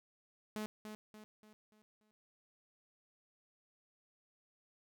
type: tone with echo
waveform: sawtooth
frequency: 213.7 Hz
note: G#3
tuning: 50 cents sharp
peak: -35 dBFS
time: 0.56-0.66 s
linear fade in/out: 0 ms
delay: 290 ms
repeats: 5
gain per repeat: -7 dB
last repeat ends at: 2.11 s
effects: none